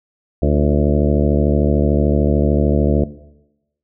harmonic tone with a mistuned harmonic, 73.42 Hz, D2, in tune, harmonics 1 / 2 / 3 / 4 / 5 / 6 / 7 / 8 / 9, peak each -16 / -19 / -21 / -22 / -23 / -24 / -24 / -25 / -26 dBFS, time 0.42-3.04 s, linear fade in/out 5 ms, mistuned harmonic 5, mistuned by -55 cents, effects noise-tail reverb RT60 0.9 s tail -17 dB re dry

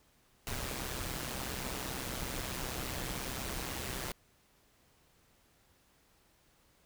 pink noise with amplitude modulation, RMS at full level -36 dBFS, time 0.47-4.12 s, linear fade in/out 0 ms, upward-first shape sine, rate 129 Hz, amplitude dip 65%, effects pink hiss -68 dBFS RMS until 6.85 s

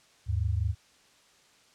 sine tone pair together, 77.99 / 102.9 Hz, D#2 / G#2, +5 / -16 cents, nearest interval perfect fourth, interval 479 cents, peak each -28 dBFS, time 0.26-0.75 s, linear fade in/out 50 ms, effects white hiss -61 dBFS RMS until 1.74 s + low-pass 7000 Hz 12 dB/octave

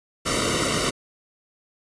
pink noise with comb filter, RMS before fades -23 dBFS, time 0.25-0.91 s, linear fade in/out 20 ms, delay 1.2 ms, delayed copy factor -0.9, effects resampled to 22050 Hz

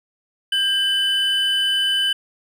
triangle tone pair together, 1596 / 3013 Hz, G6 / F#7, +31 / +31 cents, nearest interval major seventh, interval 1100 cents, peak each -23 / -16 dBFS, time 0.52-2.13 s, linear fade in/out 5 ms, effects none

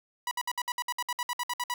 sawtooth tone bursts, 977 Hz, B5, 19 cents flat, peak -25 dBFS, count 15, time 0.27-1.74 s, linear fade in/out 2 ms, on 42 ms, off 60 ms, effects none

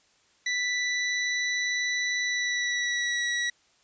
sawtooth tone with pitch glide, 1975.5 to 1929.3 Hz, B6 to B6, 0 to -41 cents, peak -22 dBFS, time 0.46-3.5 s, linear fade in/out 5 ms, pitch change -41 cents, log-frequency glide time 2.22-3.24 s, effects white hiss -64 dBFS RMS until 3.83 s + resampled to 16000 Hz

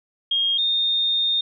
sine tone pair in turn, 3243 / 3660 Hz, G#7 / A#7, -42 / -32 cents, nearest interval major second, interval 210 cents, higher second, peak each -18 dBFS, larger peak neither, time 0.31-0.58 / 0.58-1.41 s, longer second, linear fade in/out 5 ms, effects none

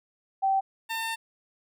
sine / 15% pulse tone pair in turn, 775 / 902.3 Hz, G5 / A5, -20 / +43 cents, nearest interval minor third, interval 263 cents, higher second, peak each -21 / -23 dBFS, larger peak first, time 0.42-0.61 / 0.89-1.16 s, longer second, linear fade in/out 20 ms, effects none

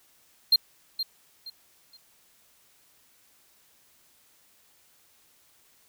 triangle tone with echo, 4188 Hz, C8, 1 cent sharp, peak -14 dBFS, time 0.52-0.56 s, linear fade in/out 5 ms, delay 470 ms, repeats 3, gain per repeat -11 dB, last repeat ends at 1.97 s, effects white hiss -62 dBFS RMS until 5.88 s

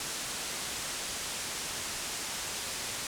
white low-pass noise, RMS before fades -37 dBFS, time 0-3.07 s, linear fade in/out 2 ms, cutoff 9300 Hz, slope 24 dB/octave, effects none

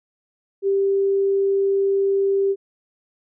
sine tone, 393.2 Hz, G4, 5 cents sharp, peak -16 dBFS, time 0.62-2.56 s, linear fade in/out 50 ms, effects none

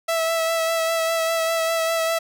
sawtooth tone with vibrato, 656 Hz, E5, 9 cents flat, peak -16 dBFS, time 0.08-2.19 s, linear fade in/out 10 ms, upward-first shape sine, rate 5 Hz, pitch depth 19 cents each way, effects none

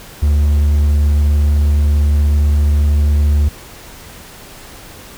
triangle tone, 73.42 Hz, D2, in tune, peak -7 dBFS, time 0.22-3.49 s, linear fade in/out 10 ms, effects pink hiss -36 dBFS RMS until 5.17 s

